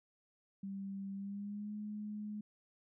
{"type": "tone with pitch glide", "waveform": "sine", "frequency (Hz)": [196, 210.1], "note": ["G3", "G#3"], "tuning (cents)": [0, 20], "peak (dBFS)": -40, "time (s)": [0.63, 2.41], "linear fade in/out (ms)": 5, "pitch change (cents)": 120, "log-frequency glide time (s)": [1.14, 1.73], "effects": []}